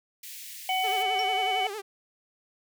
white high-pass noise, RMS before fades -42 dBFS, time 0.23-1.03 s, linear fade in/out 5 ms, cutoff 1900 Hz, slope 48 dB/octave
harmonic tone, 750 Hz, F#5, 23 cents sharp, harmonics 1 / 3 / 4, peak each -26 / -31 / -32 dBFS, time 0.69-1.67 s, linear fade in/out 2 ms
sawtooth tone with vibrato, 415.3 Hz, G#4, in tune, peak -30 dBFS, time 0.83-1.82 s, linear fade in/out 20 ms, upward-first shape sine, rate 11 Hz, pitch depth 110 cents each way
triangle tone with exponential decay, 5500 Hz, F8, 27 cents flat, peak -29 dBFS, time 1.19-1.29 s, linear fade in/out 1 ms, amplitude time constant 20 ms
effects none

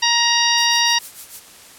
harmonic tone, 941 Hz, A#5, 16 cents sharp, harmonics 1 / 2 / 3 / 4 / 5 / 6, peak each -21 / -21 / -21 / -21 / -21 / -21 dBFS, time 0.02-0.99 s, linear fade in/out 10 ms
violet noise with tremolo, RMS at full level -28 dBFS, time 0.57-1.4 s, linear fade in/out 10 ms, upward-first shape triangle, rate 6.7 Hz, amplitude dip 100%
effects white hiss -43 dBFS RMS until 1.78 s + low-pass 12000 Hz 12 dB/octave

